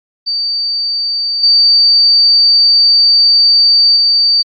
sine tone with level steps, 4615 Hz, D8, 31 cents flat, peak -13 / -5 / -7 dBFS, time 0.26-4.43 s, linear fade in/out 20 ms, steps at 1.43 / 3.96 s, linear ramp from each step 5 ms, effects AAC 48 kbps

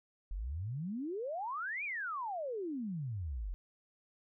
sine exponential two-way sweep, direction up then down, 41.26 to 2489 to 41.26 Hz, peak -36 dBFS, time 0.31-3.54 s, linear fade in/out 0 ms, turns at 1.84 s, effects none

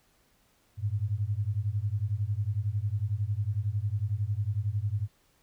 sine beating tone pair, 98 / 109 Hz, G2 / A2, 0 / -16 cents, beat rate 11 Hz, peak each -30 dBFS, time 0.77-5.08 s, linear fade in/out 50 ms, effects pink hiss -67 dBFS RMS until 5.42 s

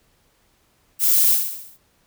violet noise with echo, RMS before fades -17 dBFS, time 0.99-1.38 s, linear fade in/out 50 ms, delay 67 ms, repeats 6, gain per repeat -5 dB, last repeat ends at 1.782 s, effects pink hiss -62 dBFS RMS until 2.06 s

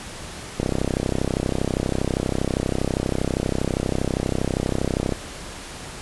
click train, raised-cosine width 2 ms, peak -8 dBFS, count 148, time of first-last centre 0.6-5.123 s, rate 32.5 Hz, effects pink hiss -36 dBFS RMS until 6.01 s + resampled to 24000 Hz

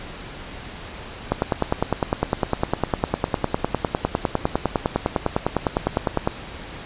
click train, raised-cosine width 1 ms, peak -4 dBFS, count 50, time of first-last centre 1.32-6.274 s, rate 9.89 Hz, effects pink hiss -36 dBFS RMS until 6.85 s + resampled to 8000 Hz

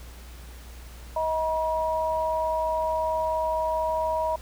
sine tone pair together, 634.5 / 959 Hz, D#5 / A#5, +34 / +49 cents, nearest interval perfect fifth, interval 715 cents, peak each -26 dBFS, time 1.16-4.36 s, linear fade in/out 5 ms, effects added 60 Hz sine -41 dBFS peak until 4.41 s + pink hiss -49 dBFS RMS until 4.41 s

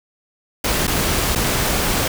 pink noise with dropouts, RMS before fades -19 dBFS, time 0.64-2.08 s, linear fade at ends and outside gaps 5 ms, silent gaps 0.87-0.877 / 1.352-1.357 s, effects none

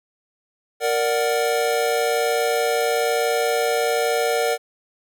square chord, Bb augmented, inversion none, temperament equal, 466.2 / 587.3 / 740 Hz, Bb4 / D5 / F#5, 0 / 0 / 0 cents, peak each -22 / -25 / -25 dBFS, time 0.8-4.58 s, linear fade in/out 50 ms, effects none

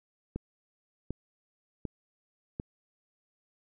click train, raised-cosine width 3 ms, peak -21 dBFS, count 4, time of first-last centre 0.36-2.599 s, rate 1.34 Hz, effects none

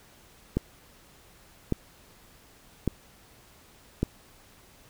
click train, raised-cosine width 3 ms, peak -11 dBFS, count 4, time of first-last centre 0.57-4.03 s, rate 0.867 Hz, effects pink hiss -56 dBFS RMS until 4.89 s

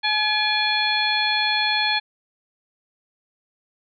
harmonic tone with a mistuned harmonic, 850 Hz, G#5, 40 cents sharp, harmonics 1 / 2 / 3 / 4 / 5, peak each -25 / -25 / -25 / -25 / -25 dBFS, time 0.03-2 s, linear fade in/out 20 ms, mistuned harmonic 3, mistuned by -100 cents, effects none

